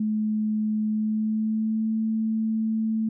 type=tone with pitch glide; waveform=sine; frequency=214.8 to 220.7 Hz; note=A3 to A3; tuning=-41 to +5 cents; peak=-22 dBFS; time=0-3.09 s; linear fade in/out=5 ms; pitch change=+46 cents; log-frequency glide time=0.88-1.92 s; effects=none